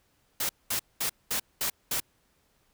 white noise bursts, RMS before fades -29 dBFS, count 6, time 0.4-2.002 s, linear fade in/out 5 ms, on 92 ms, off 210 ms, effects pink hiss -69 dBFS RMS until 2.73 s

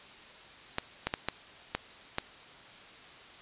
clicks, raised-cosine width 0.3 ms, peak -13 dBFS, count 6, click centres 0.784 / 1.07 / 1.139 / 1.286 / 1.75 / 2.184 s, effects white hiss -51 dBFS RMS until 3.41 s + resampled to 8000 Hz

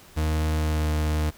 40% pulse tone with pitch glide, 77.78 to 76.75 Hz, D#2 to D#2, 0 to -23 cents, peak -21 dBFS, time 0.16-1.31 s, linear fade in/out 20 ms, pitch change -23 cents, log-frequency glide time 0.58-0.88 s, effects pink hiss -50 dBFS RMS until 1.37 s

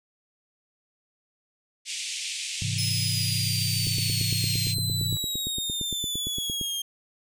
pink band-pass noise, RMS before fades -33 dBFS, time 1.85-4.75 s, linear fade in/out 50 ms, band 2300 to 9200 Hz, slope 48 dB/octave
sine chord, Ab augmented, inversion none, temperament equal, 103.83 / 130.81 / 164.81 Hz, Ab2 / C3 / E3, 0 / 0 / 0 cents, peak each -29 / -32 / -34 dBFS, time 2.62-5.17 s, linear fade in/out 0 ms
sawtooth exponential sweep, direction down, 5180 to 3200 Hz, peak -25 dBFS, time 2.78-6.82 s, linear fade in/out 5 ms
click train, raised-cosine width 3 ms, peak -22 dBFS, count 25, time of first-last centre 3.87-6.613 s, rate 8.75 Hz
effects none

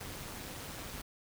pink noise with amplitude modulation, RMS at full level -41 dBFS, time 0-1.02 s, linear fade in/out 10 ms, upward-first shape sine, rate 205 Hz, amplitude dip 70%, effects none

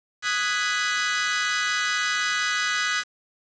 sawtooth chord, G# minor seventh, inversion second, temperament equal with one note detuned, 1244.5 / 1480 / 1661.2 / 1988.1 Hz, D#6 / F#6 / G#6 / B6, 0 / 0 / 0 / +11 cents, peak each -25 / -24 / -25 / -24 dBFS, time 0.22-3.04 s, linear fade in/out 50 ms, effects resampled to 16000 Hz + 7-bit

